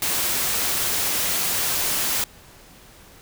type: noise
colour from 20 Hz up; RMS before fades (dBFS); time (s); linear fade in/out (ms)
white; -23; 0.02-2.24; 2
effects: pink hiss -48 dBFS RMS until 3.21 s